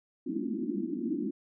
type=band-pass noise; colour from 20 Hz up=white; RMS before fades=-33 dBFS; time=0.26-1.31 s; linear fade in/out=10 ms; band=190 to 350 Hz; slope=96 dB/octave; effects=none